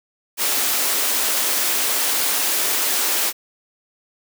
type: high-pass noise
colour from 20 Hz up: white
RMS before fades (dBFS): -20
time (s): 0.37-3.33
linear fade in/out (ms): 50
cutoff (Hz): 260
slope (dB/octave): 24
effects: none